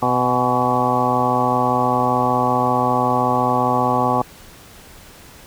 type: harmonic tone with a mistuned harmonic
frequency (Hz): 125.2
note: B2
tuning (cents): +24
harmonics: 1 / 2 / 3 / 4 / 5 / 6 / 7 / 8 / 9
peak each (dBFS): -26 / -23 / -28 / -25 / -26 / -22 / -21 / -26 / -22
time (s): 0.02-4.22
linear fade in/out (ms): 5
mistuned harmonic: 7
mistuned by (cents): -60
effects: pink hiss -43 dBFS RMS until 5.46 s